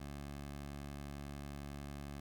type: tone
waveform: 15% pulse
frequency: 71.1 Hz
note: C#2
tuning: 45 cents sharp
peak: -38 dBFS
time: 0-2.2 s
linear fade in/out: 5 ms
effects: 12-bit

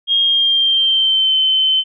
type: tone with pitch glide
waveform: sine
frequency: 3244 to 3071 Hz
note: G#7 to G7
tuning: -41 to -36 cents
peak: -11 dBFS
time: 0.07-1.84 s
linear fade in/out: 50 ms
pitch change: -95 cents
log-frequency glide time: 0.21-1.36 s
effects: none

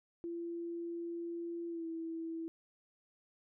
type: tone with pitch glide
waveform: sine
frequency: 340 to 328 Hz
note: F4 to E4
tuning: -46 to -9 cents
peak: -38 dBFS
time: 0.24-2.48 s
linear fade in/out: 0 ms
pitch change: -63 cents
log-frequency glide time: 1.68-1.86 s
effects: none

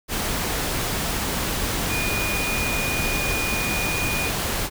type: tone in noise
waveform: sine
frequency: 2450 Hz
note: D#7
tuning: 27 cents flat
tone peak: -26 dBFS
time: 1.88-4.32 s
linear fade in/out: 50 ms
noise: pink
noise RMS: -25 dBFS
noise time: 0.08-4.7 s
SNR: -4 dB
effects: none

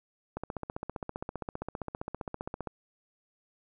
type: click train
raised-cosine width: 1 ms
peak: -21 dBFS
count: 36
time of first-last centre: 0.37-2.673 s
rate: 15.2 Hz
effects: none

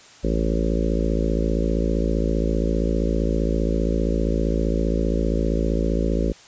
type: harmonic tone with a mistuned harmonic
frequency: 55.2 Hz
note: A1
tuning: 6 cents sharp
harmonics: 1 / 3 / 4 / 5 / 6 / 7 / 8 / 9 / 10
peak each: -22 / -27 / -28 / -29 / -30 / -30 / -31 / -32 / -32 dBFS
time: 0.23-6.33 s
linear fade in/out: 20 ms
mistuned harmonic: 1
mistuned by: -30 cents
effects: white hiss -47 dBFS RMS until 6.47 s + resampled to 16000 Hz

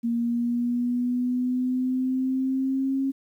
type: linear sweep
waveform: sine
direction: up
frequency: 233.1 to 271.2 Hz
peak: -22 dBFS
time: 0.03-3.12 s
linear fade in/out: 20 ms
effects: 10-bit

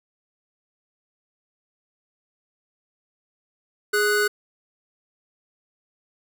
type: tone pair together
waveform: square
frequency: 415.3 / 1483.1 Hz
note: G#4 / F#6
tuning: 0 / +4 cents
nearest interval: octave + minor seventh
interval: 2204 cents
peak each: -22 dBFS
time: 3.93-4.28 s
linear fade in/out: 10 ms
effects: none

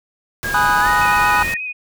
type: noise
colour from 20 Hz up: pink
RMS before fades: -27 dBFS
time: 0.43-1.54 s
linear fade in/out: 0 ms
type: tone with pitch glide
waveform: sine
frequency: 1629 to 1860.5 Hz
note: G#6 to A#6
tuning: -34 to -4 cents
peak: -21 dBFS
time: 0.44-1.57 s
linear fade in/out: 5 ms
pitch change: +230 cents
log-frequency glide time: 0.8-0.89 s
type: chord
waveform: triangle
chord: G# minor seventh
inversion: none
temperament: equal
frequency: 830.6 / 987.8 / 1244.5 / 1480 Hz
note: G#5 / B5 / D#6 / F#6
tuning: 0 / 0 / 0 / 0 cents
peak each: -17 dBFS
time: 0.54-1.43 s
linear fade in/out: 5 ms
type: tone with vibrato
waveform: sine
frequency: 2501 Hz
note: D#7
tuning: 8 cents sharp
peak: -23 dBFS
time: 1-1.73 s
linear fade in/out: 20 ms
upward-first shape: square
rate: 8.3 Hz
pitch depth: 21 cents each way
effects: none

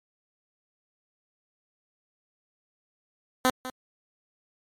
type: tone with echo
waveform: 10% pulse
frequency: 256.1 Hz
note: C4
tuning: 37 cents flat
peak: -11 dBFS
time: 3.45-3.5 s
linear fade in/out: 0 ms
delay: 200 ms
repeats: 1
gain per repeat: -14 dB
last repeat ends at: 3.7 s
effects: MP3 64 kbps

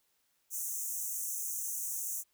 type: high-pass noise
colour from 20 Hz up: pink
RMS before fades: -37 dBFS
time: 0.5-2.24 s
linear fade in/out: 50 ms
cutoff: 6000 Hz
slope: 96 dB/octave
effects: white hiss -75 dBFS RMS until 2.33 s

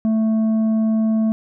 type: tone with tanh clipping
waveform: triangle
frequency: 220.5 Hz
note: A3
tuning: 4 cents sharp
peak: -16 dBFS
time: 0.05-1.32 s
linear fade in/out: 0 ms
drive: 10 dB
effects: none

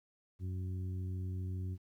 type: harmonic tone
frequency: 92.5 Hz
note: F#2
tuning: in tune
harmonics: 1 / 2 / 3 / 4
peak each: -36 / -48 / -52 / -55 dBFS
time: 0.39-1.78 s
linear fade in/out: 50 ms
effects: 12-bit

